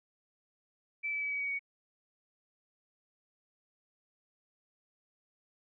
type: tone with pitch steps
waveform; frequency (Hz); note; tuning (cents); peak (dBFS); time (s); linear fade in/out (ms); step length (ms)
sine; 2319 / 2303 / 2287 / 2271 / 2256 / 2240; D7 / D7 / D7 / C#7 / C#7 / C#7; -22 / -34 / -47 / +41 / +30 / +18; -32; 1.03-1.594; 20; 94
effects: none